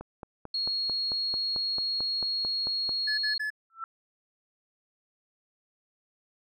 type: click train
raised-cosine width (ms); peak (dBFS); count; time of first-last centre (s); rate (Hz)
1; -25; 14; 0.01-2.892; 4.51
type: tone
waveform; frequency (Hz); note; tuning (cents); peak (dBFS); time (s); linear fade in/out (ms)
sine; 4301; C8; +47; -27; 0.54-3.38; 5
type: tone bursts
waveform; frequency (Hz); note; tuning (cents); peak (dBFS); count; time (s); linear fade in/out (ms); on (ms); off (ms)
triangle; 1717; A6; -43; -27; 3; 3.07-3.504; 10; 110; 52
type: tone with exponential growth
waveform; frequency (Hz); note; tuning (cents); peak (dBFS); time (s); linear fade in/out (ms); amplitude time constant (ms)
sine; 1335; E6; +22; -29; 3.7-3.84; 1; 29
effects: none